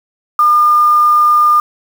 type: tone with quantisation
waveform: sine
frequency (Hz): 1208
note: D6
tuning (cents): +48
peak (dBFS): -6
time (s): 0.39-1.6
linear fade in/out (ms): 2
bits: 5
effects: none